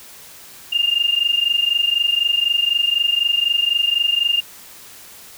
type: tone pair together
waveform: sine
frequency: 2800 / 2824 Hz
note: F7 / F7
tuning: +4 / +19 cents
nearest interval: unison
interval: 15 cents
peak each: -18 dBFS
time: 0.72-4.41 s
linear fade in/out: 10 ms
effects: white hiss -41 dBFS RMS until 5.37 s